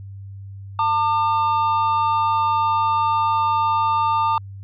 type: tone pair together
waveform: triangle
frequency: 899 / 1200 Hz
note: A5 / D6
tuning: +37 / +37 cents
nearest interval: perfect fourth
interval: 500 cents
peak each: -17 / -18 dBFS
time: 0.79-4.38 s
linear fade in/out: 2 ms
effects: added 98 Hz sine -33 dBFS peak until 4.63 s + resampled to 11025 Hz